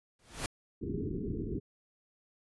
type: noise with exponential growth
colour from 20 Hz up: pink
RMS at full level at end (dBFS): -32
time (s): 0.19-0.46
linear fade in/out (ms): 2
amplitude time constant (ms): 58
type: low-pass noise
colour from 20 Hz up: white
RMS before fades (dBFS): -36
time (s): 0.81-1.6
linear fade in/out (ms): 20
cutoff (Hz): 420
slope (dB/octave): 96
effects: resampled to 24000 Hz